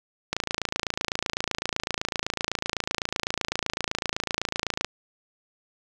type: click train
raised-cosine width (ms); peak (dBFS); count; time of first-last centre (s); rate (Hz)
0.2; -8; 127; 0.33-4.846; 27.9
effects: none